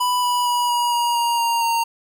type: tone with pitch steps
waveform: square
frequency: 990 / 980.3 / 970.7 / 961.3 / 951.9 / 942.6 / 933.4 / 924.2 Hz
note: B5 / B5 / B5 / B5 / A#5 / A#5 / A#5 / A#5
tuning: +4 / -13 / -30 / -47 / +36 / +19 / +2 / -15 cents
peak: -18 dBFS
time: 0-1.84 s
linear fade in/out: 10 ms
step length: 230 ms
effects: none